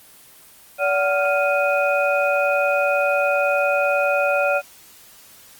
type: tone cluster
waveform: sine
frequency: 575 / 745 / 1398 / 2488 Hz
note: D5 / F#5 / F6 / D#7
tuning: -37 / +12 / +1 / -1 cents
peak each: -19 / -24 / -23 / -24 dBFS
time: 0.78-4.62 s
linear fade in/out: 50 ms
effects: white hiss -47 dBFS RMS until 5.59 s + Opus 24 kbps